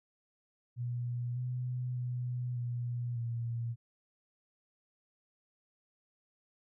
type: tone with pitch steps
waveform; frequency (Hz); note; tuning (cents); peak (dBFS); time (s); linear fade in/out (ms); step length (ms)
sine; 121.3 / 125 / 123.6 / 120.9 / 117.2; B2 / B2 / B2 / B2 / A#2; -31 / +21 / +2 / -36 / +10; -33; 0.76-3.76; 50; 600
effects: none